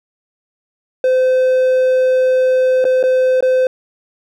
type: tone with dropouts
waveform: triangle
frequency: 514 Hz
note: C5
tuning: 31 cents flat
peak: -8 dBFS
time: 1.04-3.67 s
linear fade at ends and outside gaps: 2 ms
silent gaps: 2.843-2.851 / 3.029-3.037 / 3.407-3.425 s
effects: none